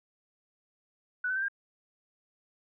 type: tone with pitch steps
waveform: sine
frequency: 1481 / 1520.9 / 1561.8 / 1603.9 Hz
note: F#6 / F#6 / G6 / G6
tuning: +1 / +47 / -7 / +39 cents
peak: -28 dBFS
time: 1.24-1.484 s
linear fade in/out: 5 ms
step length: 61 ms
effects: none